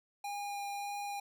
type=tone with vibrato; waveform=square; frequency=810 Hz; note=G#5; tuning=43 cents flat; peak=-38 dBFS; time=0.24-1.2 s; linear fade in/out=5 ms; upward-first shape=sine; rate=1.7 Hz; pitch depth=9 cents each way; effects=none